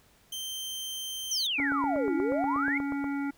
sawtooth tone, 3127 Hz, G7, 5 cents flat, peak -31 dBFS, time 0.32-1.47 s, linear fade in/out 5 ms
sine exponential two-way sweep, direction down then up, 6272 to 311.1 to 2245 Hz, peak -27 dBFS, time 1.31-2.78 s, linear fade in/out 5 ms, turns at 2.15 s
harmonic tone, 280.9 Hz, C#4, 23 cents sharp, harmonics 1 / 3 / 5 / 7 / 8, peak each -29 / -41 / -41 / -47 / -47 dBFS, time 1.58-3.31 s, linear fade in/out 10 ms
click train, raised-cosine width 1 ms, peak -24 dBFS, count 13, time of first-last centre 1.6-3.042 s, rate 8.32 Hz
effects pink hiss -62 dBFS RMS until 3.37 s

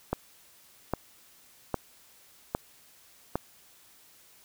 click train, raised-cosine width 1 ms, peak -13 dBFS, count 5, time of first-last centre 0.13-3.356 s, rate 1.24 Hz, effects white hiss -58 dBFS RMS until 4.44 s

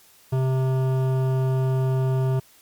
sine tone with hard clipping, 131 Hz, C3, 2 cents sharp, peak -21 dBFS, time 0.32-2.4 s, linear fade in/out 10 ms, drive 14 dB, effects white hiss -54 dBFS RMS until 2.61 s + MP3 96 kbps

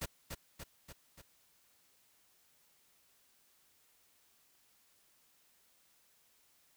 pink noise with echo, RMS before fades -39 dBFS, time 0.01-0.06 s, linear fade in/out 10 ms, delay 290 ms, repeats 4, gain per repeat -4 dB, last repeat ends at 1.22 s, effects white hiss -70 dBFS RMS until 6.76 s

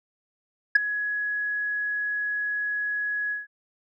sine tone with ADSR envelope, 1678 Hz, G#6, 17 cents sharp, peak -8 dBFS, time 0.75-3.47 s, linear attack 8 ms, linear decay 13 ms, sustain -17 dB, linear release 160 ms, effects tanh soft clip ceiling -10 dBFS

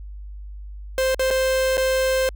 45% pulse tone with dropouts, 523.3 Hz, C5, in tune, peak -18 dBFS, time 0.98-2.29 s, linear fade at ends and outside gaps 1 ms, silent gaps 1.146-1.194 / 1.305-1.309 / 1.771-1.778 s, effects added 50 Hz sine -33 dBFS peak until 2.35 s

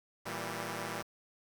5% pulse chord, E diminished, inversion second, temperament equal, 116.54 / 164.81 / 196 Hz, Bb2 / E3 / G3, 0 / 0 / 0 cents, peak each -30 dBFS, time 0.25-1.03 s, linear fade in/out 20 ms, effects 9-bit

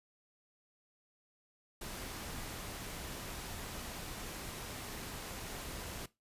pink noise, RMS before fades -44 dBFS, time 1.81-6.06 s, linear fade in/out 5 ms, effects noise-tail reverb RT60 0.2 s tail -18 dB re dry + resampled to 32000 Hz

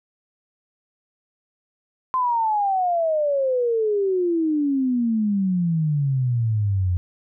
sine exponential sweep, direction down, 1041 to 87.31 Hz, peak -18 dBFS, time 2.14-6.97 s, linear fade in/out 0 ms, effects none

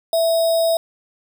sine tone with sample-and-hold, 660 Hz, E5, 2 cents sharp, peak -14 dBFS, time 0.13-0.77 s, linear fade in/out 2 ms, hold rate 4410 Hz, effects none

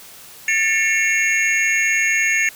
sine tone cluster, 1776 / 2183 / 2366 / 2735 / 6620 Hz, A6 / C#7 / D7 / F7 / G#8, +16 / -27 / +12 / -37 / -6 cents, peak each -20 / -18 / -26 / -25 / -25 dBFS, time 0.48-2.49 s, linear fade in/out 2 ms, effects white hiss -41 dBFS RMS until 2.55 s

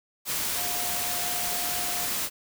sine tone in noise, 711 Hz, F5, 31 cents sharp, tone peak -37 dBFS, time 0.54-2.09 s, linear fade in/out 50 ms, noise white, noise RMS -29 dBFS, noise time 0.25-2.3 s, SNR -11 dB, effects none

